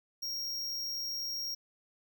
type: tone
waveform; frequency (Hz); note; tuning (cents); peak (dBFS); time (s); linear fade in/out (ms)
square; 5588; F8; 0; -35; 0.22-1.55; 10
effects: none